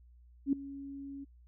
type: tone with ADSR envelope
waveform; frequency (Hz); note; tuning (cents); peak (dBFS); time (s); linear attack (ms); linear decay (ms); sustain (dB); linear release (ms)
sine; 277.2; C#4; 0; -23; 0.46-1.25; 68; 4; -18; 18
effects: added 60 Hz sine -56 dBFS peak until 1.47 s